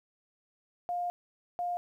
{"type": "tone bursts at uneven times", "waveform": "sine", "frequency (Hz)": 706, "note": "F5", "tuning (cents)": 19, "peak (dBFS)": -30, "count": 2, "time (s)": [[0.89, 1.1], [1.59, 1.77]], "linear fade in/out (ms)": 0, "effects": ["11-bit"]}